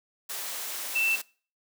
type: tone in noise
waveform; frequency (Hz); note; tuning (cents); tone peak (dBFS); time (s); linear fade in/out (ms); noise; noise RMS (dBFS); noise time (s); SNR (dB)
sine; 2669; E7; +21; -23; 0.95-1.16; 10; white; -35; 0.29-1.22; +9
effects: noise-tail reverb RT60 0.4 s tail -22 dB re dry + high-pass 400 Hz 12 dB/octave